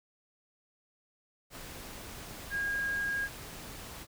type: tone in noise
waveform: sine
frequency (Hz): 1630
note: G#6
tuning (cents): -33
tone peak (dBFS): -30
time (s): 2.5-3.29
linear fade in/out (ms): 50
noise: pink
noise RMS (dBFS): -45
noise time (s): 1.5-4.07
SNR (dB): +12
effects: none